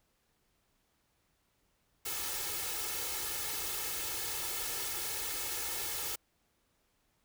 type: noise with comb filter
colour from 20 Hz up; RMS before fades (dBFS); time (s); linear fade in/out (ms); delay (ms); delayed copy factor
white; -37; 2.05-6.16; 10; 2.3; +0.8
effects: pink hiss -75 dBFS RMS until 7.24 s